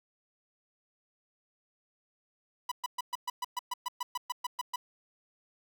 45% pulse tone bursts, 987.8 Hz, B5, in tune, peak -31 dBFS, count 15, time 2.69-4.76 s, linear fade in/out 5 ms, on 26 ms, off 120 ms, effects none

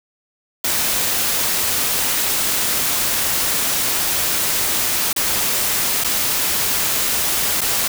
white noise with dropouts, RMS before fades -19 dBFS, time 0.64-7.88 s, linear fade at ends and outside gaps 5 ms, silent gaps 5.13-5.162 / 6.039-6.044 / 7.609-7.614 s, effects none

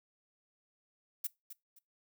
violet noise with echo, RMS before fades -35 dBFS, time 1.24-1.27 s, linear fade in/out 5 ms, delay 260 ms, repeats 2, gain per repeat -12 dB, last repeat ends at 1.79 s, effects noise-tail reverb RT60 0.2 s tail -22 dB re dry

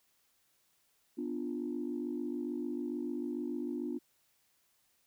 sine chord, B diminished, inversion none, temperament equal, 246.9 / 293.7 / 349.2 Hz, B3 / D4 / F4, 0 / 0 / 0 cents, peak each -38 / -38 / -39 dBFS, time 1.17-3.99 s, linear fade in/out 20 ms, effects tanh soft clip ceiling -26 dBFS + white hiss -73 dBFS RMS until 5.06 s

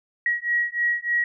sine beating tone pair, 1905 / 1908.3 Hz, A#6 / A#6, +37 / +40 cents, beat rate 3.3 Hz, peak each -24 dBFS, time 0.26-1.24 s, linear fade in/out 2 ms, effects none

